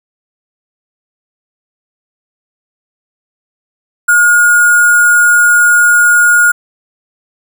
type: tone with sample-and-hold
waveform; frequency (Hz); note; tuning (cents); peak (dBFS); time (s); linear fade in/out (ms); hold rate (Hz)
sine; 1431; F6; +42; -4; 4.08-6.52; 10; 8820
effects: none